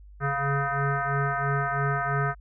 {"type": "tone with frequency modulation", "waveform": "sine", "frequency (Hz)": 698.5, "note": "F5", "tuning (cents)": 0, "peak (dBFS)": -23, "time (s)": [0.2, 2.35], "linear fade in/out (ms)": 50, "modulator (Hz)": 280, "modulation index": 3.4, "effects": ["added 50 Hz sine -45 dBFS peak until 2.4 s"]}